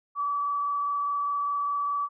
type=tone with frequency modulation; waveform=sine; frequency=1149 Hz; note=D6; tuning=38 cents flat; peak=-25 dBFS; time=0.15-2.09 s; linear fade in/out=50 ms; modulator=24.9 Hz; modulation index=0.54; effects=none